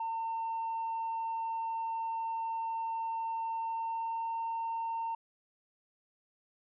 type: tone with pitch glide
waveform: sine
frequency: 906 to 911.8 Hz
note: A#5 to A#5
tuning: -50 to -39 cents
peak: -31 dBFS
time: 0-5.15 s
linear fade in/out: 5 ms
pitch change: +11 cents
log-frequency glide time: 3.59-4.33 s
effects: tanh soft clip ceiling -30 dBFS